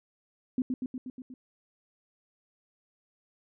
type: tone with echo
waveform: sine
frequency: 254.8 Hz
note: C4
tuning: 46 cents flat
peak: -24 dBFS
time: 0.58-0.62 s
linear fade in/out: 2 ms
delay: 120 ms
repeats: 6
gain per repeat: -3 dB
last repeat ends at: 1.34 s
effects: none